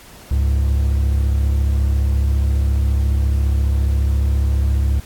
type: tone pair together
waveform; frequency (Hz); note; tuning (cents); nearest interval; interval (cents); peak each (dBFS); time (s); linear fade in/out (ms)
triangle; 69.3 / 103.83; C#2 / G#2; 0 / 0; perfect fifth; 700; -12 / -21; 0.31-5; 5
effects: pink hiss -42 dBFS RMS until 5.05 s + AAC 64 kbps